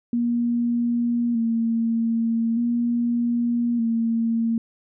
sine tone with vibrato, 233.1 Hz, A#3, in tune, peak -19 dBFS, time 0.13-4.58 s, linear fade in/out 2 ms, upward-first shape square, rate 0.41 Hz, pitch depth 33 cents each way, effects none

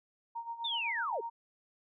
sine tone with tremolo, 929 Hz, A#5, 6 cents flat, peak -35 dBFS, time 0.35-1.3 s, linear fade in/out 10 ms, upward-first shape sine, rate 8 Hz, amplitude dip 75%
sine linear sweep, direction down, 3700 to 370 Hz, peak -32 dBFS, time 0.64-1.21 s, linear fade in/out 10 ms
effects none

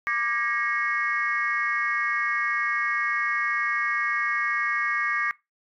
sine tone cluster, 1180 / 1640 / 1893 / 2178 Hz, D6 / G#6 / A#6 / C#7, +8 / -22 / +26 / -31 cents, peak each -28 / -29 / -28 / -28 dBFS, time 0.07-5.31 s, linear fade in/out 0 ms, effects noise-tail reverb RT60 0.2 s tail -19 dB re dry + tanh soft clip ceiling -14 dBFS

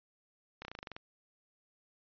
slowing click train, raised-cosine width 0.3 ms, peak -27 dBFS, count 10, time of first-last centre 0.62-0.965 s, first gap 30 ms, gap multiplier 1.06, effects resampled to 11025 Hz

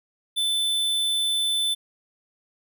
square tone, 3520 Hz, A7, in tune, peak -22 dBFS, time 0.36-1.75 s, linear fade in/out 20 ms, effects none

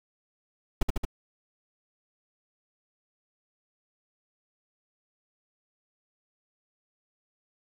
brown noise with echo, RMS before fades -21 dBFS, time 0.81-0.83 s, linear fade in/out 5 ms, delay 74 ms, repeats 3, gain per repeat -2 dB, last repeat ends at 1.052 s, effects none

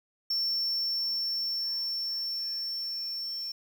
triangle tone with level ramp, 5420 Hz, E8, 47 cents sharp, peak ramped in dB -25 to -32 dBFS, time 0.3-3.52 s, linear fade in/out 5 ms, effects 9-bit

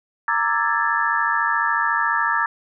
sine tone cluster, 925 / 1174 / 1324 / 1666 / 1760 Hz, A#5 / D6 / E6 / G#6 / A6, -14 / -1 / +7 / +5 / 0 cents, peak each -24 dBFS, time 0.28-2.46 s, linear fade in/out 2 ms, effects none

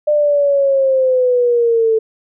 sine linear sweep, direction down, 601 to 439.8 Hz, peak -10 dBFS, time 0.07-1.99 s, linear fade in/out 10 ms, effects none

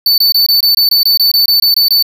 square tone bursts, 4511 Hz, C#8, 29 cents sharp, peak -7 dBFS, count 14, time 0.06-2.026 s, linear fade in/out 2 ms, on 120 ms, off 22 ms, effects none

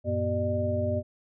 sine tone cluster, 93.7 / 115 / 242.5 / 381.4 / 603 Hz, F#2 / A#2 / B3 / G4 / D5, +22 / -23 / -31 / -47 / +46 cents, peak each -29 / -37 / -33 / -37 / -28 dBFS, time 0.04-1.03 s, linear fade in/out 50 ms, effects none

